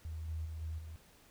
sine tone with level steps, 79.8 Hz, D#2, 44 cents sharp, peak -39 / -36 / -40 / -37 / -44 dBFS, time 0.05-0.96 s, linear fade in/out 0 ms, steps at 0.28 / 0.45 / 0.61 / 0.78 s, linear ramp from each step 10 ms, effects pink hiss -63 dBFS RMS until 1.3 s

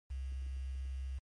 sine tone with quantisation, 66.1 Hz, C2, 18 cents sharp, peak -37 dBFS, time 0.1-1.19 s, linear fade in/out 10 ms, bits 10, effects MP3 48 kbps

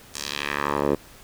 10% pulse tone with band-pass filter sweep, 72 Hz, D2, 34 cents flat, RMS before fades -26 dBFS, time 0.14-0.95 s, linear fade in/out 5 ms, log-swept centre 7200 to 440 Hz, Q 1.5, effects pink hiss -48 dBFS RMS until 1.23 s

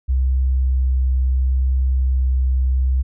sine tone with vibrato, 64.7 Hz, C2, 19 cents flat, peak -14 dBFS, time 0.08-3.03 s, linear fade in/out 20 ms, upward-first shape triangle, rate 0.74 Hz, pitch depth 10 cents each way, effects none

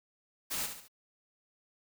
white noise with echo, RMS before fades -35 dBFS, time 0.5-0.67 s, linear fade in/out 20 ms, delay 71 ms, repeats 3, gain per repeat -7 dB, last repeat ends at 0.883 s, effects none

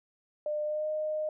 sine tone with pitch glide, 601 to 615.4 Hz, D5 to D#5, +40 to -19 cents, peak -29 dBFS, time 0.46-1.29 s, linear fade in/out 2 ms, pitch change +41 cents, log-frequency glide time 0.63-0.88 s, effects none

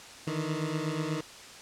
20% pulse beating tone pair, 152.2 / 160.4 Hz, D#3 / E3, -38 / -47 cents, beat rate 8.2 Hz, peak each -28 dBFS, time 0.27-1.21 s, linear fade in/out 5 ms, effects white hiss -47 dBFS RMS until 1.61 s + low-pass 7000 Hz 12 dB/octave

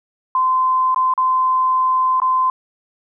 sine tone with dropouts, 1032 Hz, C6, 24 cents flat, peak -13 dBFS, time 0.35-2.5 s, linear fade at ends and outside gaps 2 ms, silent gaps 0.946-0.96 / 1.138-1.177 / 2.201-2.218 s, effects none

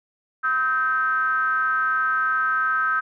triangle ring-modulated tone, 138.59 Hz, C#3, in tune, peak -14 dBFS, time 0.43-3.01 s, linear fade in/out 20 ms, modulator 1420 Hz, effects none

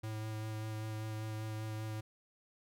square tone with vibrato, 108.9 Hz, A2, 17 cents flat, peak -39 dBFS, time 0.03-2.01 s, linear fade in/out 10 ms, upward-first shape sine, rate 5.1 Hz, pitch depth 13 cents each way, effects none

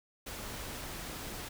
pink noise, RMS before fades -42 dBFS, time 0.26-1.49 s, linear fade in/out 10 ms, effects none

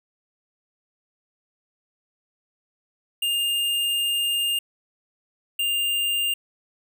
square tone pair in turn, 2814 / 2802 Hz, F7 / F7, +12 / +5 cents, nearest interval unison, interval 7 cents, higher first, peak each -22 dBFS, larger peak neither, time 3.22-4.59 / 5.59-6.34 s, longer first, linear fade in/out 5 ms, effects none

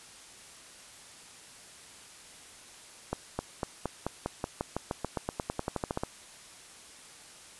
accelerating click train, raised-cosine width 1 ms, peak -16 dBFS, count 22, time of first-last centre 3.13-6.035 s, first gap 260 ms, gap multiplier 0.93, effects white hiss -51 dBFS RMS until 7.59 s + resampled to 24000 Hz

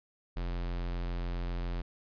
square tone, 43.65 Hz, F1, in tune, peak -33 dBFS, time 0.36-1.82 s, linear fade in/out 10 ms, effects resampled to 11025 Hz

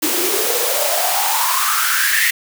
white noise with high-pass filter sweep, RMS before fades -17 dBFS, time 0.02-2.31 s, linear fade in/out 10 ms, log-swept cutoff 300 to 2000 Hz, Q 8.5, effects none

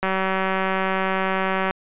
click train, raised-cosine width 0.5 ms, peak -8 dBFS, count 320, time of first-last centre 0.03-1.709 s, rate 190 Hz, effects resampled to 8000 Hz

